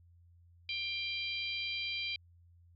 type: harmonic tone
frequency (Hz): 791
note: G5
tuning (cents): +15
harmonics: 3 / 4 / 5 / 6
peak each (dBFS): -38 / -40 / -42 / -44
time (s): 0.69-2.16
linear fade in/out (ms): 2
effects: added 86 Hz sine -59 dBFS peak until 2.75 s